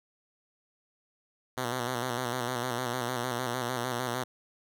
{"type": "tone with vibrato", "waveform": "5% pulse", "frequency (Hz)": 123.7, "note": "B2", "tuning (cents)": 3, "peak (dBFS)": -19, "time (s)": [1.57, 4.24], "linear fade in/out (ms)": 10, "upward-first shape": "square", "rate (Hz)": 6.6, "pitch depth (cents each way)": 59, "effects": []}